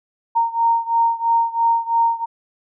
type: beating tone pair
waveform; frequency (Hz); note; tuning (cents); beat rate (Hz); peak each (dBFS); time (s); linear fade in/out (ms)
sine; 923 / 926; A#5 / A#5; -17 / -12; 3; -17 / -19; 0.35-2.26; 20
effects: none